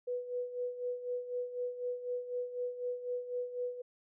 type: tone with tremolo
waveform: sine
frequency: 492.9 Hz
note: B4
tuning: 3 cents flat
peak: -32 dBFS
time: 0.07-3.82 s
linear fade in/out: 10 ms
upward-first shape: sine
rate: 4 Hz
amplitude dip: 70%
effects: none